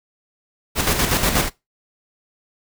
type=noise with tremolo; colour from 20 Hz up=pink; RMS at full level=-17 dBFS; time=0.75-1.5 s; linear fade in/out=50 ms; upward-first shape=square; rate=8.3 Hz; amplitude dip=50%; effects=noise-tail reverb RT60 0.2 s tail -20 dB re dry